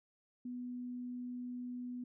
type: tone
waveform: sine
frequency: 246.9 Hz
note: B3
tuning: in tune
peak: -40 dBFS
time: 0.45-2.04 s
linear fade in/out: 5 ms
effects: none